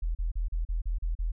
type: tone bursts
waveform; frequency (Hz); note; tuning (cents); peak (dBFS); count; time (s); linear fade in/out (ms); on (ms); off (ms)
sine; 41.2; E1; 0; -26; 8; 0.02-1.319; 10; 130; 37
effects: none